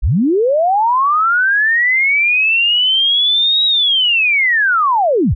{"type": "linear two-way sweep", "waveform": "sine", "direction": "up then down", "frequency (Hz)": [31.61, 3855, 31.61], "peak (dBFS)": -10, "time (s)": [0.02, 5.35], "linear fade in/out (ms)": 20, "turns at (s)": 3.65, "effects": []}